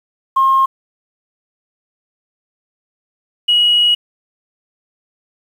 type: tone pair in turn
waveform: sine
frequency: 1070 / 2906 Hz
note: C6 / F#7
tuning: +38 / -32 cents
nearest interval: octave + perfect fourth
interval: 1730 cents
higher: second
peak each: -8 dBFS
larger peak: neither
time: 0.36-0.66 / 3.48-3.95 s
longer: second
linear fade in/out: 10 ms
effects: tanh soft clip ceiling -4 dBFS + 7-bit